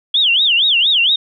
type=tone with vibrato; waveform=sine; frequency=3217 Hz; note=G7; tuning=44 cents sharp; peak=-10 dBFS; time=0.14-1.16 s; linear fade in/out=5 ms; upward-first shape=sine; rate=4.3 Hz; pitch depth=290 cents each way; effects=none